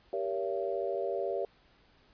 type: chord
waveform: sine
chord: G diminished seventh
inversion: none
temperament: just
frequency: 392 / 470.4 / 564.5 / 677.4 Hz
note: G4 / Bb4 / Db5 / Fb5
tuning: 0 / +16 / +31 / +47 cents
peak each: -35 / -37 / -35 / -37 dBFS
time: 0.13-1.45 s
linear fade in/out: 2 ms
effects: pink hiss -64 dBFS RMS until 2.13 s + resampled to 11025 Hz